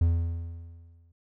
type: tone with exponential decay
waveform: triangle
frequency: 84.1 Hz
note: E2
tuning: 35 cents sharp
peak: -16 dBFS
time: 0.01-1.12 s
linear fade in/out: 5 ms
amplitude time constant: 240 ms
effects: none